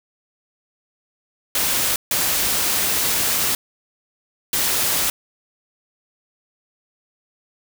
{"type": "noise bursts at uneven times", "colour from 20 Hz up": "white", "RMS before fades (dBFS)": -20, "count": 3, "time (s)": [[1.55, 1.96], [2.11, 3.55], [4.53, 5.1]], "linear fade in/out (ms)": 2, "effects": []}